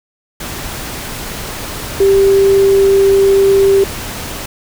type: tone in noise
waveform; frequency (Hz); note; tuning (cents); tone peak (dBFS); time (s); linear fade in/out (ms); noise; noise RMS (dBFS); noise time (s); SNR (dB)
sine; 392; G4; 0; -6; 2-3.84; 5; pink; -24; 0.4-4.46; +15
effects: none